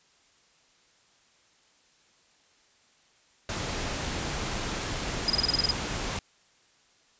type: noise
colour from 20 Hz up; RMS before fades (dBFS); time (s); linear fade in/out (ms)
pink; -32; 3.49-6.19; 2
type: tone bursts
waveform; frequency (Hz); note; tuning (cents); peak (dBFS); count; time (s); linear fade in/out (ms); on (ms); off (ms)
sine; 4984; D#8; +2; -21; 9; 5.28-5.709; 2; 21; 30
effects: white hiss -63 dBFS RMS until 7.19 s + resampled to 16000 Hz